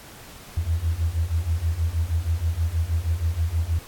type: beating tone pair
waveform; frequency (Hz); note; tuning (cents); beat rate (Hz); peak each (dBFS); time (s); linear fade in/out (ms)
sine; 79 / 85.3; D#2 / F2; +27 / -40; 6.3; -25 / -23; 0.57-3.79; 5
effects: pink hiss -44 dBFS RMS until 3.87 s + AAC 64 kbps